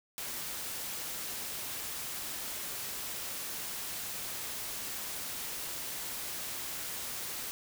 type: noise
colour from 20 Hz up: white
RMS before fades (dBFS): -39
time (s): 0.18-7.51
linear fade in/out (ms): 0
effects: none